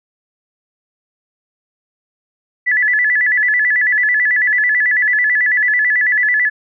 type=tone with vibrato; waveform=sine; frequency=1841 Hz; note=A#6; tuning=22 cents flat; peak=-11 dBFS; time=2.66-6.5 s; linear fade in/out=20 ms; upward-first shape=square; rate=9.1 Hz; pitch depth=120 cents each way; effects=none